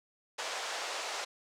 pink band-pass noise, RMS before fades -38 dBFS, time 0.38-1.25 s, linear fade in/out 10 ms, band 530 to 7400 Hz, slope 24 dB/octave, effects none

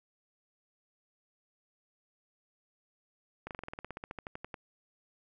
slowing click train, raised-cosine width 0.5 ms, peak -25 dBFS, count 18, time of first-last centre 3.47-4.542 s, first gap 38 ms, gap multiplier 1.06, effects none

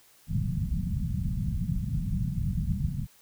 white low-pass noise, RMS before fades -29 dBFS, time 0.27-3.07 s, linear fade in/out 50 ms, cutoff 190 Hz, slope 48 dB/octave, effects white hiss -59 dBFS RMS until 3.21 s

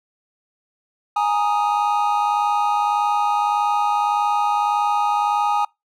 triangle chord, Ab suspended second, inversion none, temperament equal, 830.6 / 932.3 / 1244.5 Hz, Ab5 / Bb5 / Eb6, 0 / 0 / 0 cents, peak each -17 / -22 / -21 dBFS, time 1.16-5.65 s, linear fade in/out 5 ms, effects noise-tail reverb RT60 0.2 s tail -25 dB re dry

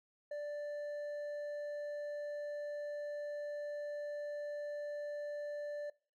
sine tone with hard clipping, 587.3 Hz, D5, in tune, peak -40 dBFS, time 0.31-5.9 s, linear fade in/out 5 ms, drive 4 dB, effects noise-tail reverb RT60 0.4 s tail -23 dB re dry

